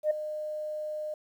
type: tone with ADSR envelope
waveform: sine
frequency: 610 Hz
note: D#5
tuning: 34 cents flat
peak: -19 dBFS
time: 0.03-1.14 s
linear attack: 76 ms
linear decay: 8 ms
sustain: -13 dB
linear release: 3 ms
effects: tanh soft clip ceiling -18 dBFS + 10-bit

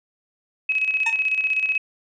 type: tone with tremolo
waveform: sine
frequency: 2558 Hz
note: D#7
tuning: 47 cents sharp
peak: -17 dBFS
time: 0.69-1.78 s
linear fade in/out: 5 ms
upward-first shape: square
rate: 16 Hz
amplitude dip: 55%
type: tone with exponential decay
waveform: 20% pulse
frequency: 908 Hz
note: A#5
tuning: 46 cents flat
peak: -17 dBFS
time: 1.06-1.19 s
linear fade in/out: 5 ms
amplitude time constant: 28 ms
effects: resampled to 22050 Hz

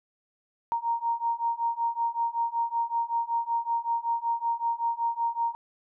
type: beating tone pair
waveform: sine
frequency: 928 / 933.3 Hz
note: A#5 / A#5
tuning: -8 / +2 cents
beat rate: 5.3 Hz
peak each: -29 / -28 dBFS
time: 0.72-5.55 s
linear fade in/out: 0 ms
effects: none

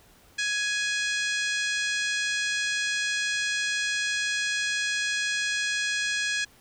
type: harmonic tone with a mistuned harmonic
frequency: 834 Hz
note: G#5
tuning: 7 cents sharp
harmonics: 2 / 3 / 4 / 5 / 6 / 7 / 8 / 9 / 10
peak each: -28 / -32 / -34 / -36 / -38 / -39 / -40 / -41 / -42 dBFS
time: 0.38-6.45 s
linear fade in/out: 10 ms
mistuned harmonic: 9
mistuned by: -36 cents
effects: pink hiss -57 dBFS RMS until 6.6 s

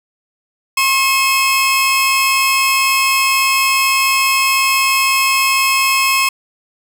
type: tone pair together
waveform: sawtooth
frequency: 1076.2 / 2582 Hz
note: C6 / E7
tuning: +48 / -37 cents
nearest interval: octave + minor third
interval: 1515 cents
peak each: -11 dBFS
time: 0.77-6.29 s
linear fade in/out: 5 ms
effects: none

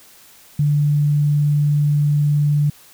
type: tone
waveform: sine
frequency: 146.83 Hz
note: D3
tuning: in tune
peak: -13 dBFS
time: 0.59-2.7 s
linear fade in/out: 5 ms
effects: white hiss -47 dBFS RMS until 2.93 s

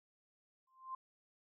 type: tone with exponential growth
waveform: sine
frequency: 1046.5 Hz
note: C6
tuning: in tune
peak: -38 dBFS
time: 0.67-0.95 s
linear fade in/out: 5 ms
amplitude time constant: 60 ms
effects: none

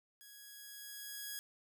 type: tone with level ramp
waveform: 5% pulse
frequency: 1661.2 Hz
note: G#6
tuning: in tune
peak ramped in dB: -44 to -30 dBFS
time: 0.21-1.39 s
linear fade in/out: 0 ms
effects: none

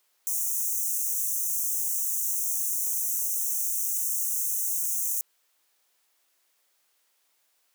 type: high-pass noise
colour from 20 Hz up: white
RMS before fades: -28 dBFS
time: 0.27-5.21 s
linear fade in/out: 0 ms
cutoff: 5900 Hz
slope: 96 dB/octave
effects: white hiss -70 dBFS RMS until 7.74 s + high-pass 400 Hz 12 dB/octave

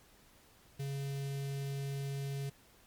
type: tone with notch filter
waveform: square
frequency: 138.59 Hz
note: C#3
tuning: in tune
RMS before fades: -38 dBFS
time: 0.79-2.5 s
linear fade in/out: 10 ms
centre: 1100 Hz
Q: 0.67
effects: pink hiss -63 dBFS RMS until 2.86 s + MP3 96 kbps

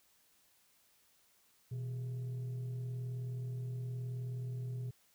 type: tone with frequency modulation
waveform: sine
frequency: 123.47 Hz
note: B2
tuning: in tune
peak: -36 dBFS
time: 1.71-4.91 s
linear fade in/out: 10 ms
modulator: 286 Hz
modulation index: 0.25
effects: tanh soft clip ceiling -34 dBFS + white hiss -70 dBFS RMS until 5.14 s

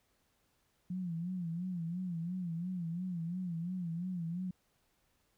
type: tone with vibrato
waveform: sine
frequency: 174.61 Hz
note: F3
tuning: in tune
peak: -35 dBFS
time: 0.9-4.51 s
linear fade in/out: 5 ms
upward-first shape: sine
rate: 2.9 Hz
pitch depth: 110 cents each way
effects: pink hiss -75 dBFS RMS until 5.37 s

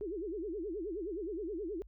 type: tone with vibrato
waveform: sine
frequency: 372.3 Hz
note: F#4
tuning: 11 cents sharp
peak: -36 dBFS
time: 0.01-1.82 s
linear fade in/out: 0 ms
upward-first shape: sine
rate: 9.5 Hz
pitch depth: 270 cents each way
effects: added 50 Hz sine -52 dBFS peak until 1.87 s

